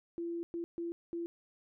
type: tone bursts at uneven times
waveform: sine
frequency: 339.6 Hz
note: F4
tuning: 48 cents flat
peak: -35 dBFS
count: 4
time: 0.18-0.43 / 0.54-0.64 / 0.78-0.92 / 1.13-1.26 s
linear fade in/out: 0 ms
effects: none